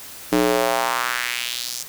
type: tone with high-pass filter sweep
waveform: square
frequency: 60.8 Hz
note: B1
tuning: 26 cents flat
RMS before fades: -22 dBFS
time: 0.32-1.83 s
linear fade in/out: 5 ms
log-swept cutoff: 290 to 6200 Hz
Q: 2.1
effects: white hiss -38 dBFS RMS until 1.88 s